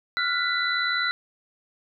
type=tone cluster; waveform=sine; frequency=1378 / 1458 / 1988 / 3985 Hz; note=F6 / F#6 / B6 / B7; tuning=-24 / -26 / +11 / +15 cents; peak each=-28 dBFS; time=0.17-1.11 s; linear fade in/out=0 ms; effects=none